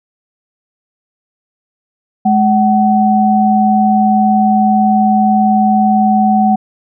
sine tone pair together, 211.3 / 753 Hz, G#3 / F#5, +30 / +30 cents, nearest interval octave + minor seventh, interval 2200 cents, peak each -10 dBFS, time 2.25-6.56 s, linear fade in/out 10 ms, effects none

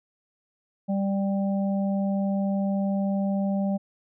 harmonic tone, 196.7 Hz, G3, 6 cents sharp, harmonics 1 / 3 / 4, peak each -23 / -32 / -37 dBFS, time 0.88-3.78 s, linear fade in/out 20 ms, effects none

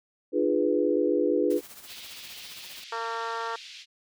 sine chord, D diminished seventh, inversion none, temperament equal with one note detuned, 300.2 / 349.2 / 415.3 / 493.9 Hz, D4 / F4 / Ab4 / Cb5, +38 / 0 / 0 / 0 cents, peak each -27 dBFS, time 0.32-1.61 s, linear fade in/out 50 ms
white noise with tremolo, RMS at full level -44 dBFS, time 1.5-2.84 s, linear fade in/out 5 ms, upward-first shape triangle, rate 15 Hz, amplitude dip 65%
white band-pass noise, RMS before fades -45 dBFS, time 1.85-3.86 s, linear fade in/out 50 ms, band 2400 to 4600 Hz, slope 24 dB/octave
harmonic tone, 228.8 Hz, A#3, 32 cents flat, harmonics 2 / 3 / 4 / 5 / 6 / 7 / 8, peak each -37 / -41 / -34 / -37 / -36 / -43 / -42 dBFS, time 2.92-3.56 s, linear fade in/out 5 ms
effects none

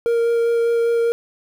triangle tone with vibrato, 466.2 Hz, A#4, in tune, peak -13 dBFS, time 0.06-1.12 s, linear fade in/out 0 ms, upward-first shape sine, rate 5 Hz, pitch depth 8 cents each way, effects 8-bit

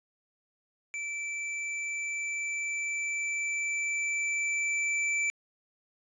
square tone with level ramp, 2327 Hz, D7, 17 cents flat, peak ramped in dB -34 to -27 dBFS, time 0.94-5.3 s, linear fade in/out 0 ms, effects resampled to 22050 Hz + 11-bit

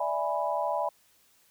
sine chord, E dominant seventh, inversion third, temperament equal, 587.3 / 659.3 / 830.6 / 987.8 Hz, D5 / E5 / G#5 / B5, 0 / 0 / 0 / 0 cents, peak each -32 dBFS, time 0-0.89 s, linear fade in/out 5 ms, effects white hiss -64 dBFS RMS until 1.5 s

